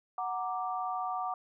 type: chord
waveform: sine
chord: Gb augmented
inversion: none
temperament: equal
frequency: 740 / 932.3 / 1174.7 Hz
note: Gb5 / Bb5 / D6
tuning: 0 / 0 / 0 cents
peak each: -34 / -40 / -36 dBFS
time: 0.18-1.34 s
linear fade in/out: 2 ms
effects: none